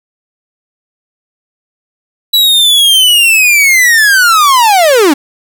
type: linear sweep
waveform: 45% pulse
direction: down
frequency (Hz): 3951 to 264.1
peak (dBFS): -4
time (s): 2.33-5.14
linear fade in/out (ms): 10
effects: none